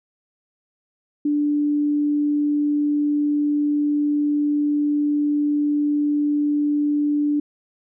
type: tone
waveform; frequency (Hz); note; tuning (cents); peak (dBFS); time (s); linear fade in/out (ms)
sine; 293.7; D4; 0; -17; 1.25-7.4; 5
effects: none